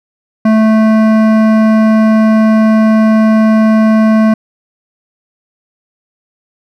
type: tone with hard clipping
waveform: sine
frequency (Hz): 219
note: A3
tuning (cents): -8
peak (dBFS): -7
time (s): 0.45-4.34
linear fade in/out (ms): 5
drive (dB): 14
effects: none